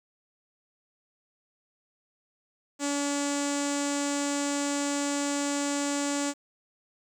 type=tone with low-pass filter; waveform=sawtooth; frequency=285.2 Hz; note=C#4; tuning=49 cents sharp; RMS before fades=-29 dBFS; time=2.79-6.34 s; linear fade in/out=50 ms; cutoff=7500 Hz; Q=5.8; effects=10-bit